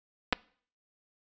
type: clicks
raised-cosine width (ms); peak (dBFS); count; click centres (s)
0.3; -9; 2; 0.326 / 0.33
effects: noise-tail reverb RT60 0.5 s tail -23 dB re dry + resampled to 16000 Hz